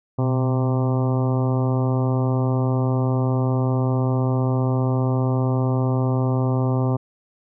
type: harmonic tone with a mistuned harmonic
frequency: 130 Hz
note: C3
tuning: 11 cents flat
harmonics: 1 / 2 / 3 / 4 / 5 / 6 / 7 / 8 / 9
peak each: -19 / -25 / -29 / -31 / -33 / -35 / -36 / -37 / -38 dBFS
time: 0.18-6.97 s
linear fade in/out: 10 ms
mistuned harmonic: 1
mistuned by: -70 cents
effects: none